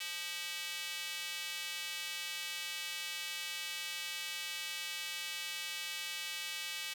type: tone with high-pass filter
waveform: square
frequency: 174.61 Hz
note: F3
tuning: in tune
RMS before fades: -41 dBFS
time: 0-6.94 s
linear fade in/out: 10 ms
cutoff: 2700 Hz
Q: 1.7
effects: 11-bit